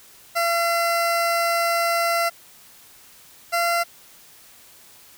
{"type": "tone pair in turn", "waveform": "20% pulse", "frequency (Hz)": [680, 684.7], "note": ["F5", "F5"], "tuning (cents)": [-46, -34], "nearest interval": "unison", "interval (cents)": 12, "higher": "second", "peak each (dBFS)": -14, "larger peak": "neither", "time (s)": [[0.35, 2.3], [3.52, 3.84]], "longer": "first", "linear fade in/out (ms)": 20, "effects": ["white hiss -49 dBFS RMS until 5.17 s"]}